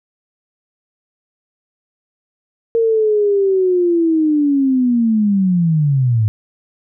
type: linear sweep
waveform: sine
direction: down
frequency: 461.8 to 103.83 Hz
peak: -11 dBFS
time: 2.75-6.28 s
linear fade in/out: 0 ms
effects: none